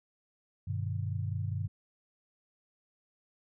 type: chord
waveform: sine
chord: G augmented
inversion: none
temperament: just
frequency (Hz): 98 / 122.5 / 153.12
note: G2 / B2 / D#3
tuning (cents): 0 / -14 / -27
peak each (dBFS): -33 / -37 / -39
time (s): 0.67-1.68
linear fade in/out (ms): 10
effects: none